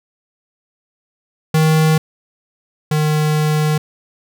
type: tone pair in turn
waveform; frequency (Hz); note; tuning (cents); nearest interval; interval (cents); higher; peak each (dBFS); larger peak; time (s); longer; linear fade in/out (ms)
square; 157.2 / 152.9; D#3 / D#3; +18 / -30; unison; 48; first; -11 / -14; first; 1.54-1.98 / 2.91-3.78; second; 5
effects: none